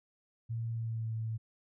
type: tone with pitch glide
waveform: sine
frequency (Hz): 114.7 to 111.69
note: A#2 to A2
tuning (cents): -28 to +26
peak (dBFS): -33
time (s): 0.49-1.38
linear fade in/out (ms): 20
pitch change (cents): -46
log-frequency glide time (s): 0.73-1.12
effects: none